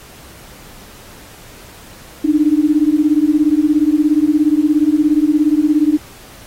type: beating tone pair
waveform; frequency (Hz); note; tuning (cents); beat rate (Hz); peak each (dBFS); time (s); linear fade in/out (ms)
sine; 293.7 / 310.7; D4 / D#4; 0 / -2; 17; -13; 2.24-5.98; 10
effects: pink hiss -40 dBFS RMS until 6.46 s + AAC 48 kbps

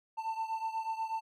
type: beating tone pair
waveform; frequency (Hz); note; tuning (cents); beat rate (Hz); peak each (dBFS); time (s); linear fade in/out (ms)
triangle; 890 / 898.2; A5 / A5; +20 / +35; 8.2; -33 / -37; 0.17-1.21; 20
effects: none

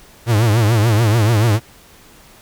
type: tone with vibrato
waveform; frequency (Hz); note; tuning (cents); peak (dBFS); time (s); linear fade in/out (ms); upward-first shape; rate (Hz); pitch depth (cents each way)
45% pulse; 110.7; A2; +11; -11; 0.26-1.6; 50; triangle; 6.9; 170
effects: pink hiss -45 dBFS RMS until 2.41 s

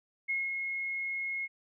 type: tone with ADSR envelope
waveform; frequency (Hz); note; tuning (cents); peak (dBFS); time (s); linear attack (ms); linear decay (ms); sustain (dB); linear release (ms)
sine; 2163; C#7; -43; -28; 0.28-1.48; 21; 200; -4; 35
effects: none

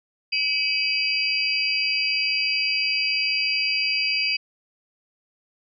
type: tone cluster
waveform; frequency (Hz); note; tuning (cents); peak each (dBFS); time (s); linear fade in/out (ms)
sine; 2291 / 2560 / 2960 / 4767; D7 / D#7 / F#7 / D8; -44 / +49 / 0 / +25; -31 / -24 / -31 / -24; 0.32-4.37; 10
effects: none

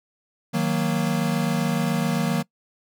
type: chord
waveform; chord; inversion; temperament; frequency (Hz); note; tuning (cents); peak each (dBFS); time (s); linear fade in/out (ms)
square; D# minor; none; equal with one note detuned; 157.55 / 185 / 233.1; D#3 / F#3 / A#3; +22 / 0 / 0; -26; 0.53-2.43; 20
effects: noise-tail reverb RT60 0.1 s tail -23 dB re dry

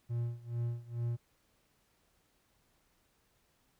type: tone with tremolo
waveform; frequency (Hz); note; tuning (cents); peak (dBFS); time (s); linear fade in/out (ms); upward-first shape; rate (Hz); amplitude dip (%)
triangle; 118.5; A#2; +29; -29; 0.09-1.17; 20; sine; 2.3; 90
effects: pink hiss -73 dBFS RMS until 3.79 s

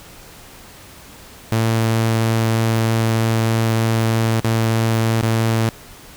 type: tone with dropouts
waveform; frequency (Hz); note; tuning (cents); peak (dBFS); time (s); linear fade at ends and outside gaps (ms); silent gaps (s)
sawtooth; 112.9; A2; +45; -11; 1.52-5.69; 0; 4.401-4.446 / 5.211-5.228
effects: pink hiss -41 dBFS RMS until 6.16 s

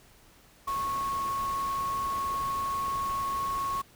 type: tone in noise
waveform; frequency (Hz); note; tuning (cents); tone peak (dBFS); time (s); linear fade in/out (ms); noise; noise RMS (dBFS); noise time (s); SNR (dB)
sine; 1100; C#6; -14; -28; 0.67-3.82; 10; pink; -42; 0.67-3.82; +11
effects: pink hiss -58 dBFS RMS until 3.95 s

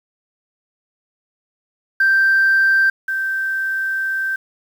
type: tone pair in turn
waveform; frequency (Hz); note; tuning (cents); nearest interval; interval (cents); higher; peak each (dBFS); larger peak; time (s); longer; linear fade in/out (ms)
sine; 1568 / 1560.5; G6 / G6; 0 / -8; unison; 8; first; -10 / -18; first; 2-2.9 / 3.08-4.36; second; 5
effects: tanh soft clip ceiling -7 dBFS + 7-bit

